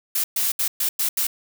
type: noise bursts at uneven times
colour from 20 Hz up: blue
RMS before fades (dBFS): -22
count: 6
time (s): 0.15-0.24 / 0.36-0.52 / 0.59-0.68 / 0.8-0.89 / 0.99-1.09 / 1.17-1.27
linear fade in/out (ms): 5
effects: none